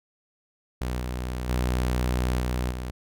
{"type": "tone with level steps", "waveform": "sawtooth", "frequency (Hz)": 62, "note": "B1", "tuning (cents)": 7, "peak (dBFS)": [-23, -25, -19, -21, -27], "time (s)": [0.81, 2.91], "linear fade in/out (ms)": 5, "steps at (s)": [0.99, 1.48, 2.39, 2.7], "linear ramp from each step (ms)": 20, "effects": []}